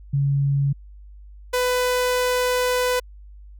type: tone pair in turn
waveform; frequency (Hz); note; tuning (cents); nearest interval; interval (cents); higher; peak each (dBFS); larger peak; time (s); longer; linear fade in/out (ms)
sine / sawtooth; 140 / 498.9; C#3 / B4; +18 / +17; octave + minor seventh; 2199; second; -17 / -15; second; 0.13-0.73 / 1.53-3; second; 10
effects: added 50 Hz sine -40 dBFS peak until 3.59 s